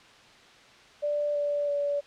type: tone with pitch steps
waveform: sine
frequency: 587.3 / 580.9 / 574.5 Hz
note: D5 / D5 / D5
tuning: 0 / -19 / -38 cents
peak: -25 dBFS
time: 1.02-2.01 s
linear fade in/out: 20 ms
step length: 330 ms
effects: white hiss -53 dBFS RMS until 2.06 s + low-pass 4000 Hz 12 dB/octave